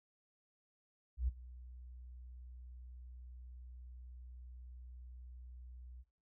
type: tone with ADSR envelope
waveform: sine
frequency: 61.74 Hz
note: B1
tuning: in tune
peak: -30 dBFS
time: 1.17-6.04 s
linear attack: 110 ms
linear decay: 17 ms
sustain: -20 dB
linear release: 37 ms
effects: noise-tail reverb RT60 0.4 s tail -17 dB re dry